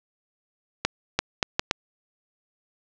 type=accelerating click train; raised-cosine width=0.2 ms; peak=-3 dBFS; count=5; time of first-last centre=0.85-1.711 s; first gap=340 ms; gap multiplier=0.7; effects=low-pass 7000 Hz 12 dB/octave + 7-bit